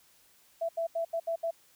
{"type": "tone bursts at uneven times", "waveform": "sine", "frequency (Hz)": 665, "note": "E5", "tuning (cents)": 15, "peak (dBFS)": -28, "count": 6, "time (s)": [[0.61, 0.69], [0.77, 0.87], [0.95, 1.05], [1.13, 1.2], [1.27, 1.36], [1.43, 1.51]], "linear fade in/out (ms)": 10, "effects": ["white hiss -63 dBFS RMS until 1.75 s"]}